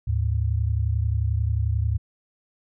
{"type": "tone pair together", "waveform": "sine", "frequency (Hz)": [75.5, 106.77], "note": ["D2", "G#2"], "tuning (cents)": [48, 48], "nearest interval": "tritone", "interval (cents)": 600, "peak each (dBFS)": -23, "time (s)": [0.07, 1.98], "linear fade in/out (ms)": 10, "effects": []}